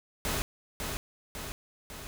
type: noise with echo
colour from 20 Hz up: pink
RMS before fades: -31 dBFS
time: 0.25-0.42 s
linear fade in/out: 0 ms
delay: 550 ms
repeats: 3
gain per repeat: -4 dB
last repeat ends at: 2.07 s
effects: none